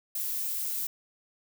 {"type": "noise", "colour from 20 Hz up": "violet", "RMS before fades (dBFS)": -32, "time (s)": [0.15, 0.87], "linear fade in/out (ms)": 5, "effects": []}